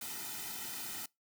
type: noise with comb filter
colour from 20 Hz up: white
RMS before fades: -42 dBFS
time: 0.01-1.06 s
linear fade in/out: 5 ms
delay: 1.8 ms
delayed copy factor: -0.9
effects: noise-tail reverb RT60 0.2 s tail -24 dB re dry